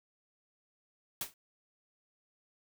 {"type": "noise with exponential decay", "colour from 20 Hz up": "white", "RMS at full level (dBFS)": -32, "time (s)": [1.21, 1.34], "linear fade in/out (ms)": 2, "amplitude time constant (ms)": 28, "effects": []}